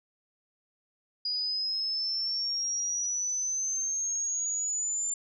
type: exponential sweep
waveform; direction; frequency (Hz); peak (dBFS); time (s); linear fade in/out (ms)
sine; up; 4890 to 7210; -28; 1.25-5.14; 5
effects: none